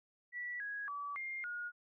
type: tone with pitch steps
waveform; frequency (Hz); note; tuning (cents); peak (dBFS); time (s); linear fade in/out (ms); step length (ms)
sine; 1952 / 1659 / 1148 / 2116 / 1438; B6 / G#6 / D6 / C7 / F#6; -21 / -2 / -40 / +19 / -50; -39; 0.32-1.72; 50; 280
effects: none